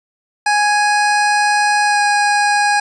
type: tone with pitch glide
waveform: 25% pulse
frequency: 830.6 to 823.9 Hz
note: G#5 to G#5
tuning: 0 to -14 cents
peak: -8 dBFS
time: 0.46-2.8 s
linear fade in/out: 5 ms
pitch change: -14 cents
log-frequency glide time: 1.84-2.01 s
effects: resampled to 22050 Hz + 8-bit